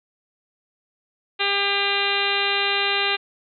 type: harmonic tone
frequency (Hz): 400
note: G4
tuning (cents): +35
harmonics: 1 / 2 / 3 / 4 / 5 / 6 / 7 / 8 / 9 / 10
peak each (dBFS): -29 / -29 / -30 / -29 / -29 / -27 / -26 / -31 / -29 / -29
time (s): 1.39-3.17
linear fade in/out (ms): 20
effects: none